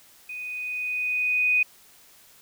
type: tone with level ramp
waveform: sine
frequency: 2489 Hz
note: D#7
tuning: in tune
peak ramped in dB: -33 to -17 dBFS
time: 0.29-1.63 s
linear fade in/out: 5 ms
effects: white hiss -54 dBFS RMS until 2.41 s